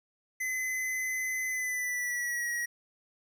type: tone with pitch glide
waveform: square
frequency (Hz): 2032 to 1906.9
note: B6 to A#6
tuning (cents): +49 to +39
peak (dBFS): -31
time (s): 0.4-2.66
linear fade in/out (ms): 10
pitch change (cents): -110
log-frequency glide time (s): 1.48-2.48
effects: none